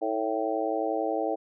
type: harmonic tone with a mistuned harmonic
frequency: 111 Hz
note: A2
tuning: 16 cents sharp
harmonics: 3 / 4 / 5 / 6 / 7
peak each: -32 / -32 / -32 / -32 / -32 dBFS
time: 0.01-1.36 s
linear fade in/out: 20 ms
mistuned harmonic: 3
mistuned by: -54 cents
effects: none